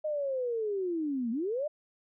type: linear two-way sweep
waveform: sine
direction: down then up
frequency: 622 to 220.6 to 622 Hz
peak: -29 dBFS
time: 0.04-1.68 s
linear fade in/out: 10 ms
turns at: 1.31 s
effects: none